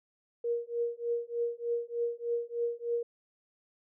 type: tone with tremolo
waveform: sine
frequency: 471.8 Hz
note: A#4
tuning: 21 cents sharp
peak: -26 dBFS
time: 0.44-3.03 s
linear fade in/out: 5 ms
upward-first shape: triangle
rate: 3.3 Hz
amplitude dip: 100%
effects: none